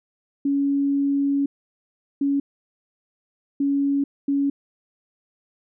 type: tone bursts at uneven times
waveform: sine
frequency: 280.1 Hz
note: C#4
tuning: 18 cents sharp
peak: -18 dBFS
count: 4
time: 0.45-1.46 / 2.21-2.4 / 3.6-4.04 / 4.28-4.5 s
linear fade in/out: 5 ms
effects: none